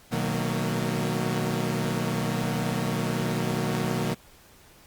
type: chord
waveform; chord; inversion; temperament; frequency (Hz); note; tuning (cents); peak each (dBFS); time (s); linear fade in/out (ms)
sawtooth; B major seventh; none; equal with one note detuned; 123.47 / 155.56 / 185 / 228.4; B2 / D#3 / F#3 / A#3; 0 / 0 / 0 / -35; -27; 0.11-4.15; 20
effects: pink hiss -54 dBFS RMS until 4.86 s + Opus 48 kbps